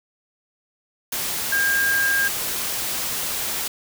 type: tone in noise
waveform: sine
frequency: 1610 Hz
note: G6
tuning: 46 cents sharp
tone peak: -18 dBFS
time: 1.52-2.28 s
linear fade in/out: 5 ms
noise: white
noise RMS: -26 dBFS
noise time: 1.12-3.68 s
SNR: +5 dB
effects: none